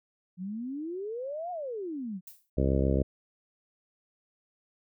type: exponential two-way sweep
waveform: sine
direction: up then down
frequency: 174.61 to 733 to 174.61 Hz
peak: -33 dBFS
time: 0.37-2.21 s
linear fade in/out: 50 ms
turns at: 1.51 s
type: noise with exponential decay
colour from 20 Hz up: violet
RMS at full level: -43 dBFS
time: 2.27-2.5 s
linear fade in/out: 5 ms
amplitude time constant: 49 ms
type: harmonic tone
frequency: 67.2 Hz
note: C2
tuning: 47 cents sharp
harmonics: 1 / 2 / 3 / 4 / 5 / 6 / 7 / 8 / 9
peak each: -27 / -30 / -32 / -33 / -34 / -35 / -35 / -36 / -37 dBFS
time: 2.57-3.03 s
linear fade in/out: 10 ms
effects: none